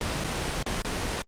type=noise with dropouts; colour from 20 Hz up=pink; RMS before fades=-29 dBFS; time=0.01-1.22 s; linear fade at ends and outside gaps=1 ms; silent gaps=0.24-0.244 / 0.628-0.663 / 0.82-0.847 s; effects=low-pass 8000 Hz 12 dB/octave + Opus 32 kbps